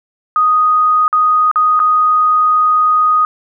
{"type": "tone with dropouts", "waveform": "sine", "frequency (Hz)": 1244.5, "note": "D#6", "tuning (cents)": 0, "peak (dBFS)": -8, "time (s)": [0.36, 3.25], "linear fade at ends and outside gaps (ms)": 1, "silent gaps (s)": [[1.08, 1.128], [1.514, 1.558], [1.793, 1.8]], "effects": []}